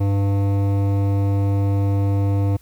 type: tone with hard clipping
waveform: triangle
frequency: 99.4 Hz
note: G2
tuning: 25 cents sharp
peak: -18 dBFS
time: 0-2.57 s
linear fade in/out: 10 ms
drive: 18 dB
effects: added 57 Hz sine -51 dBFS peak until 2.61 s + white hiss -56 dBFS RMS until 2.61 s